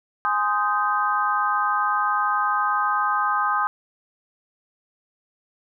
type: chord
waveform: sine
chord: Ab major seventh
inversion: none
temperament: just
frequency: 830.6 / 1038.3 / 1245.9 / 1557.4 Hz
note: Ab5 / C6 / Eb6 / G6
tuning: 0 / -14 / +2 / -12 cents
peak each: -26 / -26 / -22 / -27 dBFS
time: 0.25-3.67 s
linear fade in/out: 0 ms
effects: none